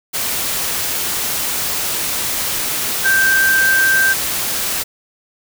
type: tone in noise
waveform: sine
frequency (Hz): 1568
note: G6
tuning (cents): 0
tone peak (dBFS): -11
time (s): 3.04-4.14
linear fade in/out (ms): 20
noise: white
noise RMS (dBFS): -20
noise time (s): 0.13-4.84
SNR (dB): +6
effects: none